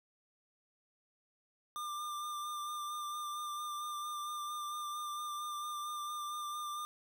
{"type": "tone with vibrato", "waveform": "square", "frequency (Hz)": 1195, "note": "D6", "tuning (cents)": 30, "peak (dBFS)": -39, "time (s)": [1.76, 6.85], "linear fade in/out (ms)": 0, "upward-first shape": "sine", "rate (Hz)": 4.4, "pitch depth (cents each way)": 20, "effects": []}